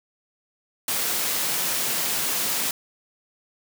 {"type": "high-pass noise", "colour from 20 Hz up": "white", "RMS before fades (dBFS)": -25, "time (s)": [0.88, 2.71], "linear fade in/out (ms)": 2, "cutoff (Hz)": 120, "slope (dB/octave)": 48, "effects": []}